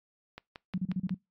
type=click train; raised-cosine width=0.3 ms; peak=-26 dBFS; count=5; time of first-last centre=0.38-1.094 s; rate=5.6 Hz
type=tone bursts; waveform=sine; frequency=183.8 Hz; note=F#3; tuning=11 cents flat; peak=-27 dBFS; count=6; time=0.74-1.145 s; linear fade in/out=5 ms; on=40 ms; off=33 ms
effects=noise-tail reverb RT60 0.2 s tail -24 dB re dry + MP3 96 kbps